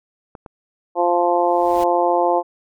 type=clicks; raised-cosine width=1 ms; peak=-22 dBFS; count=2; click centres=0.352 / 0.462 s
type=harmonic tone; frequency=174.61 Hz; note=F3; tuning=in tune; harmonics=2 / 3 / 4 / 5 / 6; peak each=-21 / -20 / -19 / -20 / -26 dBFS; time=0.95-2.43 s; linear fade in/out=50 ms
type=noise with exponential growth; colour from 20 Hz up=pink; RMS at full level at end=-32 dBFS; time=1.33-1.84 s; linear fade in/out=5 ms; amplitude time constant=110 ms
effects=none